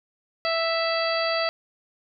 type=harmonic tone with a mistuned harmonic; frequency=659.3 Hz; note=E5; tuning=in tune; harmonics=1 / 2 / 3 / 4 / 5 / 6 / 7; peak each=-25 / -29 / -31 / -33 / -37 / -37 / -30 dBFS; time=0.45-1.49 s; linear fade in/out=0 ms; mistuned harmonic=6; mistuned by=+19 cents; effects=none